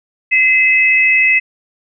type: tone pair together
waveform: sine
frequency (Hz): 2050 / 2583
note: C7 / E7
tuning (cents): -36 / -36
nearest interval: major third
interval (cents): 400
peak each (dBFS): -11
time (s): 0.31-1.4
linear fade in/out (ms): 20
effects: none